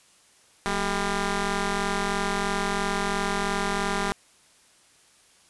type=ring-modulated tone; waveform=10% pulse; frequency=203.5 Hz; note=G#3; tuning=35 cents flat; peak=-13 dBFS; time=0.66-4.12 s; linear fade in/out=0 ms; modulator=589 Hz; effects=white hiss -58 dBFS RMS until 5.49 s + resampled to 24000 Hz